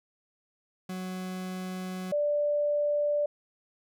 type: tone pair in turn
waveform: 40% pulse / sine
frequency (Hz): 185 / 587.3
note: F#3 / D5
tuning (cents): 0 / 0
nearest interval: octave + minor sixth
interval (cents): 2000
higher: second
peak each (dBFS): -33 / -24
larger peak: second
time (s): 0.89-2.12 / 2.12-3.26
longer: first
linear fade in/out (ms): 5
effects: none